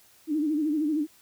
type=tone with vibrato; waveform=sine; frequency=303.9 Hz; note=D#4; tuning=41 cents flat; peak=-23 dBFS; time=0.27-1.07 s; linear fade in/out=50 ms; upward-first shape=sine; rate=13 Hz; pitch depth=91 cents each way; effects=white hiss -58 dBFS RMS until 1.21 s